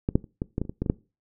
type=clicks; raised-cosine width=3 ms; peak=-11 / -6 / -30 / -14 / -13 / -14 / -28 / -20 / -13 / -17 / -7 dBFS; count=11; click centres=0.089 / 0.155 / 0.242 / 0.419 / 0.581 / 0.616 / 0.652 / 0.695 / 0.82 / 0.862 / 0.899 s; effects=noise-tail reverb RT60 0.3 s tail -22 dB re dry